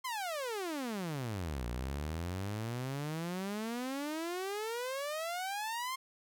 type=exponential two-way sweep; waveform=sawtooth; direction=down then up; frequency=1070 to 58 to 1070 Hz; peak=-32 dBFS; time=0.04-5.96 s; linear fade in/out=10 ms; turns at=1.66 s; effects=none